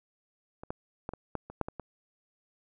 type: clicks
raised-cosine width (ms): 1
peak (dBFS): -28 / -20 / -21 / -25 / -18 / -29 / -14 / -22 / -24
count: 9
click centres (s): 0.635 / 0.705 / 1.091 / 1.136 / 1.353 / 1.5 / 1.613 / 1.685 / 1.797
effects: none